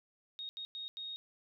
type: tone bursts at uneven times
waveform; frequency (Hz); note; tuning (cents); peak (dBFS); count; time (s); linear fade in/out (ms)
sine; 3733; A#7; +2; -40; 4; 0.39-0.49 / 0.57-0.65 / 0.75-0.88 / 0.97-1.16; 0
effects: none